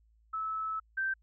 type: tone pair in turn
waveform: sine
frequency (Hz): 1303 / 1560.3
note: E6 / G6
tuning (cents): -20 / -9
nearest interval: minor third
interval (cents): 311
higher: second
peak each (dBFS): -32 / -29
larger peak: second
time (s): 0.33-0.8 / 0.97-1.14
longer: first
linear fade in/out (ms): 10
effects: added 55 Hz sine -63 dBFS peak until 1.22 s